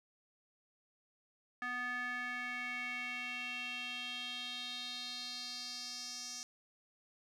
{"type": "tone with band-pass filter sweep", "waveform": "square", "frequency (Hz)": 246.9, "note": "B3", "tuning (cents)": 0, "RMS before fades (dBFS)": -42, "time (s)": [1.62, 6.43], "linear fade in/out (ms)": 0, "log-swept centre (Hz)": [1600, 5800], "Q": 4.4, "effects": []}